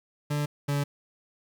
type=tone pair in turn; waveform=40% pulse; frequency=147 / 143.06 Hz; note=D3 / D3; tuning=+2 / -45 cents; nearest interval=unison; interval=47 cents; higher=first; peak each=-25 / -24 dBFS; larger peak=second; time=0.3-0.46 / 0.68-0.84 s; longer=neither; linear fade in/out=10 ms; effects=10-bit